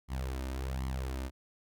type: tone with flanger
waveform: sawtooth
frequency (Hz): 65.41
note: C2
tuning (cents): 0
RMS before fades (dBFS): -36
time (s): 0.08-1.31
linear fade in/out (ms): 50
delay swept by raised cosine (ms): 0.95 to 3.35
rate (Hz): 1.3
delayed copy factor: +0.7
effects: none